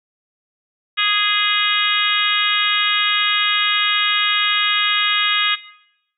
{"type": "harmonic tone", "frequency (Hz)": 414.7, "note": "G#4", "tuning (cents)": -3, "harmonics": [3, 4, 5, 6, 7, 8, 9], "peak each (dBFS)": [-23, -23, -23, -23, -23, -23, -23], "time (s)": [0.97, 5.56], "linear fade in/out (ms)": 20, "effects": ["noise-tail reverb RT60 0.8 s tail -17 dB re dry"]}